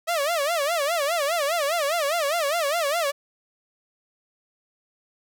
sawtooth tone with vibrato, 622.3 Hz, D#5, in tune, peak -18 dBFS, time 0.07-3.12 s, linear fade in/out 20 ms, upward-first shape sine, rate 4.9 Hz, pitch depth 200 cents each way, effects none

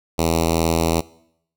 5% pulse tone with notch filter, 82.41 Hz, E2, in tune, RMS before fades -19 dBFS, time 0.18-1.01 s, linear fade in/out 10 ms, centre 1600 Hz, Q 0.7, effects noise-tail reverb RT60 0.7 s tail -21 dB re dry

